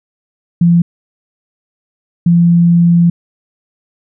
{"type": "tone bursts at uneven times", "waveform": "sine", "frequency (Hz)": 171.3, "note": "F3", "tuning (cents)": -33, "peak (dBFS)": -5, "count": 2, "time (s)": [[0.61, 0.82], [2.26, 3.1]], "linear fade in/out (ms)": 5, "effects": []}